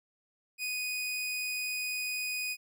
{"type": "tone", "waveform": "sawtooth", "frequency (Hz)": 2486, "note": "D#7", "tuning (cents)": -2, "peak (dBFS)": -29, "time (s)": [0.58, 2.57], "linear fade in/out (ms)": 50, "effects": []}